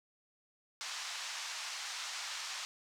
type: band-pass noise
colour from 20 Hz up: white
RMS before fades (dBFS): -42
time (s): 0.81-2.65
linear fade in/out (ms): 0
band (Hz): 810 to 6500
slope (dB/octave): 24
effects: none